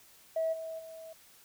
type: tone with level steps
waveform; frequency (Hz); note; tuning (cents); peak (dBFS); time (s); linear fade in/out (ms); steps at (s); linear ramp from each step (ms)
sine; 647; E5; -32; -27 / -37 / -44; 0.36-1.13; 5; 0.52 / 0.78; 20
effects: tanh soft clip ceiling -23 dBFS + white hiss -59 dBFS RMS until 1.44 s